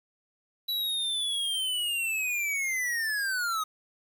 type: linear sweep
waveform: square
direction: down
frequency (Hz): 3951 to 1244.5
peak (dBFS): -28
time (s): 0.68-3.64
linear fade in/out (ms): 10
effects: 9-bit